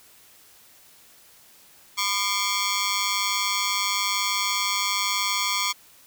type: ring-modulated tone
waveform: 10% pulse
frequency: 1108.7 Hz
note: C#6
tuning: in tune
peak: -11 dBFS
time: 1.97-5.73 s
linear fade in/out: 20 ms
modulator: 99.5 Hz
effects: white hiss -53 dBFS RMS until 6.06 s